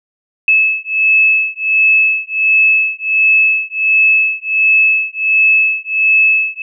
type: beating tone pair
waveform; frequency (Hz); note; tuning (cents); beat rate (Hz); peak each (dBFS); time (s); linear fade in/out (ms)
sine; 2600 / 2601.4; E7 / E7; -24 / -24; 1.4; -12; 0.48-6.62; 2
effects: none